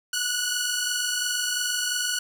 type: tone pair together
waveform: 10% pulse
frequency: 1457.1 / 1480 Hz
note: F#6 / F#6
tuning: -27 / 0 cents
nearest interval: unison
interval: 27 cents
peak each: -19 dBFS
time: 0.13-2.19 s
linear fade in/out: 5 ms
effects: none

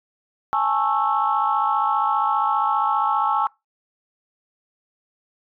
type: chord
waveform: sine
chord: A major seventh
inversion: third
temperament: just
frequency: 825 / 880 / 1100 / 1320 Hz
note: G#5 / A5 / C#6 / E6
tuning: -12 / 0 / -14 / +2 cents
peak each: -23 dBFS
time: 0.53-3.47 s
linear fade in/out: 0 ms
effects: noise-tail reverb RT60 0.2 s tail -23 dB re dry + tanh soft clip ceiling -8 dBFS

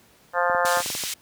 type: harmonic tone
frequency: 175.6 Hz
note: F3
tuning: 10 cents sharp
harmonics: 3 / 4 / 5 / 6 / 7 / 8 / 9 / 10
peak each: -25 / -26 / -27 / -28 / -28 / -29 / -30 / -30 dBFS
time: 0.33-0.83 s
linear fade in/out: 50 ms
type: clicks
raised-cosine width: 1 ms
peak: -20 dBFS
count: 9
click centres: 0.498 / 0.548 / 0.649 / 0.772 / 0.803 / 0.861 / 0.902 / 0.951 / 1.037 s
type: band-pass noise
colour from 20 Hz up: white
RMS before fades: -30 dBFS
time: 0.65-1.14 s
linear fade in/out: 5 ms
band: 2300 to 8600 Hz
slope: 12 dB/octave
effects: pink hiss -56 dBFS RMS until 1.21 s + high-pass 80 Hz 12 dB/octave

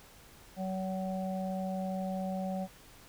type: harmonic tone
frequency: 188.5 Hz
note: F#3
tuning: 32 cents sharp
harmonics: 1 / 3 / 4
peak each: -34 / -39 / -40 dBFS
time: 0.56-2.68 s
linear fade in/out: 50 ms
effects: pink hiss -56 dBFS RMS until 3.08 s

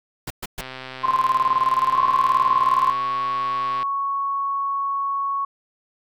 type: noise bursts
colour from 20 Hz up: pink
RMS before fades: -30 dBFS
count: 3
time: 0.27-0.612 s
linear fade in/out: 5 ms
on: 34 ms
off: 120 ms
type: click train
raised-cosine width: 0.3 ms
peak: -18 dBFS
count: 422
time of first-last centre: 0.59-3.828 s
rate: 130 Hz
type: tone with tremolo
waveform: sine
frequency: 1046 Hz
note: C6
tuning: 1 cent flat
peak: -14 dBFS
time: 1.03-2.93 s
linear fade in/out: 20 ms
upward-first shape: square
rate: 19 Hz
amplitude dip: 70%
type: tone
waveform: sine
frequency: 1108.7 Hz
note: C#6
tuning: in tune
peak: -21 dBFS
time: 1.94-5.45 s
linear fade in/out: 5 ms
effects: none

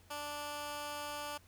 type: tone with high-pass filter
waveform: 15% pulse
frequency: 293.1 Hz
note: D4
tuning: 3 cents flat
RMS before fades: -42 dBFS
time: 0.1-1.38 s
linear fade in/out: 10 ms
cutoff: 700 Hz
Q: 0.63
effects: added 89 Hz sine -62 dBFS peak until 1.47 s + pink hiss -65 dBFS RMS until 1.47 s

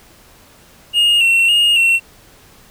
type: tone with vibrato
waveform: triangle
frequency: 2782 Hz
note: F7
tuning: 7 cents flat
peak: -8 dBFS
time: 0.93-2 s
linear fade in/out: 50 ms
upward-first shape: square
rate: 1.8 Hz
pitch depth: 41 cents each way
effects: pink hiss -46 dBFS RMS until 2.7 s

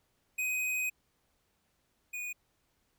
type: tone pair in turn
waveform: square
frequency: 2508 / 2466 Hz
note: D#7 / D#7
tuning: +13 / -16 cents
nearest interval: unison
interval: 29 cents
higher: first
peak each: -31 / -37 dBFS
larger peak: first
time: 0.38-0.9 / 2.13-2.33 s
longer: first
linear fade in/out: 10 ms
effects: pink hiss -75 dBFS RMS until 2.98 s

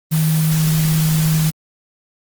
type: tone in noise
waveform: sine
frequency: 157.5 Hz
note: D#3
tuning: 21 cents sharp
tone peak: -13 dBFS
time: 0.11-1.51 s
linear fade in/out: 20 ms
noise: white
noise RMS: -25 dBFS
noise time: 0.11-1.51 s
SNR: +9 dB
effects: Opus 24 kbps

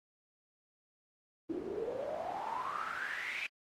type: noise with band-pass filter sweep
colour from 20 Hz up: pink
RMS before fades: -39 dBFS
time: 1.49-3.47 s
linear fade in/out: 10 ms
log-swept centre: 320 to 2500 Hz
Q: 9.8
effects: AAC 48 kbps

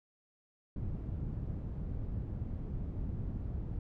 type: low-pass noise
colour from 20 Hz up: white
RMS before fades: -38 dBFS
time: 0.76-3.79 s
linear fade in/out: 2 ms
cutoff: 110 Hz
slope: 12 dB/octave
effects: none

